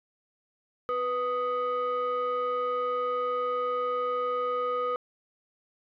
sine tone pair together, 493.9 / 1246.6 Hz, B4 / D#6, 0 / +3 cents, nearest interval octave + major third, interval 1603 cents, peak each -27 dBFS, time 0.89-4.96 s, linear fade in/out 0 ms, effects tanh soft clip ceiling -23 dBFS

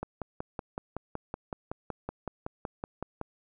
click train, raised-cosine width 1 ms, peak -20 dBFS, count 18, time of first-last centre 0.03-3.214 s, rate 5.34 Hz, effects none

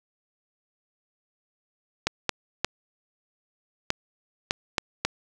clicks, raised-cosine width 0.2 ms, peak -5 dBFS, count 7, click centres 2.07 / 2.293 / 2.646 / 3.904 / 4.509 / 4.782 / 5.05 s, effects none

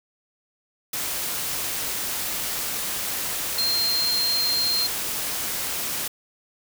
sine tone in noise, 4186 Hz, C8, in tune, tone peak -21 dBFS, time 3.58-4.87 s, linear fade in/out 5 ms, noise white, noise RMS -28 dBFS, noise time 0.93-6.08 s, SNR +4 dB, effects none

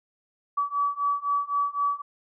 sine beating tone pair, 1143 / 1146.9 Hz, D6 / D6, -47 / -41 cents, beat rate 3.9 Hz, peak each -27 / -26 dBFS, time 0.57-2.02 s, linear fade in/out 10 ms, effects none

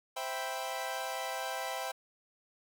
sawtooth chord, C major seventh, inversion none, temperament equal, 523.3 / 659.3 / 784 / 987.8 Hz, C5 / E5 / G5 / B5, 0 / 0 / 0 / 0 cents, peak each -38 / -37 / -35 / -39 dBFS, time 0.16-1.92 s, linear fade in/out 10 ms, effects none

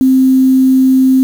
sine tone with quantisation, 261.6 Hz, C4, in tune, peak -5 dBFS, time 0.01-1.23 s, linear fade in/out 0 ms, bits 5, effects none

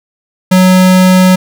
square tone, 184.9 Hz, F#3, 1 cent flat, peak -4 dBFS, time 0.51-1.36 s, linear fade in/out 10 ms, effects none

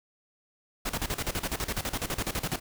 pink noise with tremolo, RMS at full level -30 dBFS, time 0.85-2.6 s, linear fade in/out 10 ms, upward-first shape square, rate 12 Hz, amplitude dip 80%, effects none

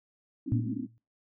white band-pass noise, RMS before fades -34 dBFS, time 0.46-0.87 s, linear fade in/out 20 ms, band 210 to 300 Hz, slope 96 dB/octave
sine tone with exponential decay, 115 Hz, A#2, 23 cents flat, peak -22 dBFS, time 0.52-0.98 s, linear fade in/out 0 ms, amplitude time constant 100 ms
effects noise-tail reverb RT60 0.3 s tail -25 dB re dry

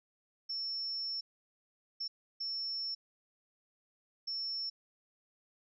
sine tone bursts at uneven times, 5400 Hz, E8, 41 cents sharp, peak -35 dBFS, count 4, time 0.49-1.21 / 2-2.08 / 2.4-2.95 / 4.27-4.7 s, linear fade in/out 10 ms, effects none

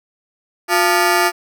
15% pulse ring-modulated tone, 523.3 Hz, C5, in tune, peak -3 dBFS, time 0.68-1.32 s, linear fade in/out 50 ms, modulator 165 Hz, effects none

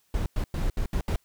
brown noise bursts at uneven times, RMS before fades -26 dBFS, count 6, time 0.14-0.26 / 0.36-0.44 / 0.54-0.7 / 0.77-0.86 / 0.93-1.01 / 1.08-1.16 s, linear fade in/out 2 ms, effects white hiss -68 dBFS RMS until 1.24 s

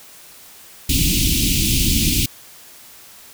pink band-stop noise, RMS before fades -17 dBFS, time 0.89-2.26 s, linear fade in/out 5 ms, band 330 to 2500 Hz, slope 48 dB/octave, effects white hiss -43 dBFS RMS until 3.33 s

